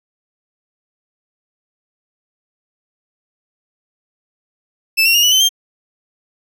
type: tone with pitch steps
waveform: 30% pulse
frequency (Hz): 2637 / 2738 / 2843 / 2951 / 3064 / 3182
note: E7 / F7 / F7 / F#7 / G7 / G7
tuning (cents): 0 / -35 / +30 / -5 / -40 / +25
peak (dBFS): -7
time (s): 4.97-5.492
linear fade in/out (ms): 20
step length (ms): 87
effects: none